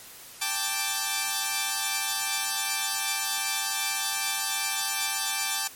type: chord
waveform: 5% pulse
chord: G suspended second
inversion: none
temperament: equal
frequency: 784 / 880 / 1174.7 Hz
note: G5 / A5 / D6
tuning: 0 / 0 / 0 cents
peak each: -19 dBFS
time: 0.41-5.68 s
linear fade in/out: 10 ms
effects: white hiss -46 dBFS RMS until 5.75 s + MP3 64 kbps

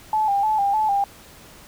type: tone with vibrato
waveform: sine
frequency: 831 Hz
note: G#5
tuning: 1 cent sharp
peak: -17 dBFS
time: 0.13-1.04 s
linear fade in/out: 2 ms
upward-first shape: square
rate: 3.3 Hz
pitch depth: 68 cents each way
effects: pink hiss -46 dBFS RMS until 1.67 s

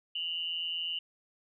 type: tone pair together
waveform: sine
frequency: 2828 / 2996 Hz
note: F7 / F#7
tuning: +21 / +21 cents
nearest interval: minor second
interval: 100 cents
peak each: -35 / -35 dBFS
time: 0.15-0.99 s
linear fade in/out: 5 ms
effects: none

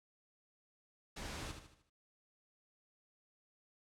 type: noise with echo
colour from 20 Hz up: pink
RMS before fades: -45 dBFS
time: 1.16-1.52 s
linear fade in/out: 10 ms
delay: 76 ms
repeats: 5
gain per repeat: -7 dB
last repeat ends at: 1.9 s
effects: low-pass 8000 Hz 12 dB/octave

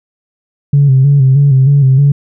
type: tone with vibrato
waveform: sine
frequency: 137.1 Hz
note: C#3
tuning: 19 cents flat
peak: -3 dBFS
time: 0.73-2.12 s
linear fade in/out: 5 ms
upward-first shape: square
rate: 3.2 Hz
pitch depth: 62 cents each way
effects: tanh soft clip ceiling 0 dBFS

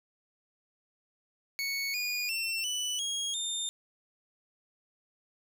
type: tone with pitch steps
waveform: 25% pulse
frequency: 2217 / 2446 / 2698 / 2976 / 3284 / 3622 Hz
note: C#7 / D#7 / E7 / F#7 / G#7 / A7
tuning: 0 / -30 / +40 / +9 / -20 / +49 cents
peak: -27 dBFS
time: 1.59-3.69 s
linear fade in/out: 0 ms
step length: 350 ms
effects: none

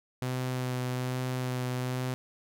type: tone with vibrato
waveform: sawtooth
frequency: 126.9 Hz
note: B2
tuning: 47 cents sharp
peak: -26 dBFS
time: 0.22-2.14 s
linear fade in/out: 0 ms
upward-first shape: sine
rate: 1.2 Hz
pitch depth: 13 cents each way
effects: none

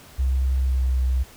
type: tone with pitch glide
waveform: sine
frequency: 65.41 to 64.1 Hz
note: C2 to C2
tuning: 0 to -35 cents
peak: -18 dBFS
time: 0.18-1.24 s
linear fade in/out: 20 ms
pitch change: -35 cents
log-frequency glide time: 0.66-0.84 s
effects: pink hiss -47 dBFS RMS until 1.36 s

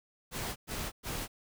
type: noise bursts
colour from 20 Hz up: pink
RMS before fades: -37 dBFS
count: 3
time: 0.31-1.28 s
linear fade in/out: 50 ms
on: 250 ms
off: 110 ms
effects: none

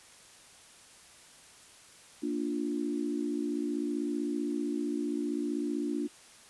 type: chord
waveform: sine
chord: Bb major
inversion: none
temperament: equal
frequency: 233.1 / 293.7 / 349.2 Hz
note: Bb3 / D4 / F4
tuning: 0 / 0 / 0 cents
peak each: -36 / -32 / -36 dBFS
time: 2.22-6.08 s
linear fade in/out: 20 ms
effects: white hiss -55 dBFS RMS until 6.49 s + resampled to 24000 Hz

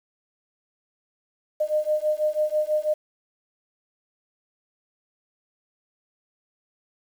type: beating tone pair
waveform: sine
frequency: 607 / 613.1 Hz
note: D#5 / D#5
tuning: -43 / -26 cents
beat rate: 6.1 Hz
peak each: -24 dBFS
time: 1.6-2.94 s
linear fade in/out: 10 ms
effects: 8-bit

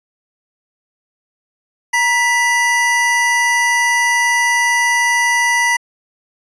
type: tone pair together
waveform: square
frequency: 943.7 / 1975.5 Hz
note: A#5 / B6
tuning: +21 / 0 cents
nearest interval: octave + minor second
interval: 1279 cents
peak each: -18 / -14 dBFS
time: 1.93-5.77 s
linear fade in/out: 10 ms
effects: resampled to 22050 Hz

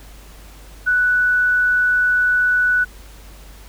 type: tone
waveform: sine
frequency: 1482 Hz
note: F#6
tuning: 2 cents sharp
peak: -13 dBFS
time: 0.86-2.85 s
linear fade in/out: 20 ms
effects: added 50 Hz sine -39 dBFS peak until 3.68 s + pink hiss -45 dBFS RMS until 3.68 s

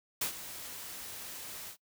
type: noise with ADSR envelope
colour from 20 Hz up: white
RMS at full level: -31 dBFS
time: 0.21-1.77 s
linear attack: 6 ms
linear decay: 100 ms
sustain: -13 dB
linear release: 81 ms
effects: noise-tail reverb RT60 0.1 s tail -22 dB re dry

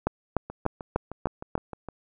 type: two click trains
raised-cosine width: 1 ms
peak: -22 / -9 dBFS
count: 10 / 6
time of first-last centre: 0.5-1.887 / 0.07-1.554 s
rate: 6.49 / 3.37 Hz
effects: none

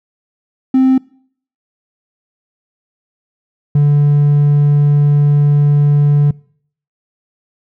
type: tone pair in turn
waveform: triangle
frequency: 261.6 / 145.38 Hz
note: C4 / D3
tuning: 0 / -17 cents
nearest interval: minor seventh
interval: 1017 cents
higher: first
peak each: -4 dBFS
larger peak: neither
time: 0.74-0.98 / 3.75-6.31 s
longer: second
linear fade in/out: 5 ms
effects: noise-tail reverb RT60 0.6 s tail -26 dB re dry + tanh soft clip ceiling -1 dBFS

